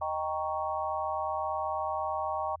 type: chord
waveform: sine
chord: Eb dominant seventh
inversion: none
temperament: equal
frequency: 622.3 / 784 / 932.3 / 1108.7 Hz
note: Eb5 / G5 / Bb5 / Db6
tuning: 0 / 0 / 0 / 0 cents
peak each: -35 / -34 / -36 / -35 dBFS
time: 0.01-2.56 s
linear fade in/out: 10 ms
effects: added 82 Hz sine -51 dBFS peak until 2.6 s